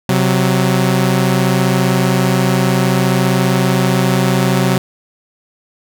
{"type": "tone pair together", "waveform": "sawtooth", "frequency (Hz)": [130.81, 185.9], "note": ["C3", "F#3"], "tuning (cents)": [0, 8], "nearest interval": "tritone", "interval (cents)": 608, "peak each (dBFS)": -10, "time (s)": [0.09, 4.78], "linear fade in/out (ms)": 2, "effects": []}